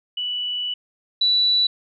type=tone pair in turn; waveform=sine; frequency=2959 / 3950 Hz; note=F#7 / B7; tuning=-1 / 0 cents; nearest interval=perfect fourth; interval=501 cents; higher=second; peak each=-23 / -15 dBFS; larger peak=second; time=0.17-0.74 / 1.21-1.67 s; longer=first; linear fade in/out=5 ms; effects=none